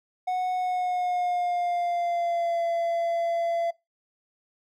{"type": "tone with pitch glide", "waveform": "triangle", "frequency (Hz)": [735, 677.9], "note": ["F#5", "E5"], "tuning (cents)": [-12, 48], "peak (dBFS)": -22, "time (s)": [0.27, 3.71], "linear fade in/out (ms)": 10, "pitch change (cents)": -140, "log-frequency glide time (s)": [0.54, 2.64], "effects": ["noise-tail reverb RT60 0.2 s tail -21 dB re dry"]}